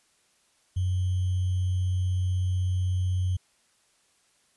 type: tone with sample-and-hold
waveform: sine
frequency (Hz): 91.6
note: F#2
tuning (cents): -17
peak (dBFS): -23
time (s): 0.76-3.37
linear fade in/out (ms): 10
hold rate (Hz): 3150
effects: white hiss -66 dBFS RMS until 4.56 s + resampled to 24000 Hz